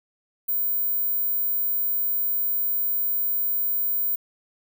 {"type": "tone", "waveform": "sine", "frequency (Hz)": 15200, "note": "A#9", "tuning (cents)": 33, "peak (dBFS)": -21, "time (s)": [0.48, 4.16], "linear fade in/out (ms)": 10, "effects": []}